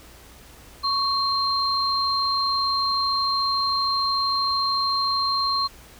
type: tone pair together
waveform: sine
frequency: 1108.7 / 4171 Hz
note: C#6 / C8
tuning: 0 / -6 cents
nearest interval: octave + major seventh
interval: 2294 cents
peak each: -23 dBFS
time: 0.83-5.68 s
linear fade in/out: 20 ms
effects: added 60 Hz sine -51 dBFS peak until 5.99 s + pink hiss -48 dBFS RMS until 5.99 s